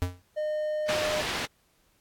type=tone with exponential decay; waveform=square; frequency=89.6 Hz; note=F2; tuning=45 cents sharp; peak=-22 dBFS; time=0.02-0.22 s; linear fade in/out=0 ms; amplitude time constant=43 ms
type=tone; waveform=triangle; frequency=610 Hz; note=D#5; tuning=34 cents flat; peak=-25 dBFS; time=0.36-1.22 s; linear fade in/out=20 ms
type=low-pass noise; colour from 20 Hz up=white; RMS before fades=-32 dBFS; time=0.88-1.46 s; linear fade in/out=10 ms; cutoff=3400 Hz; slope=12 dB/octave
effects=pink hiss -67 dBFS RMS until 2 s + AAC 64 kbps